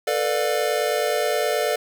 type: chord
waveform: square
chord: B half-diminished seventh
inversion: third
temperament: just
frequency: 444.5 / 493.9 / 592.7 / 711.2 Hz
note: A4 / B4 / D5 / F5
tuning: +18 / 0 / +16 / +31 cents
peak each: -26 / -28 / -25 / -28 dBFS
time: 0.07-1.76 s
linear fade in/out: 5 ms
effects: 8-bit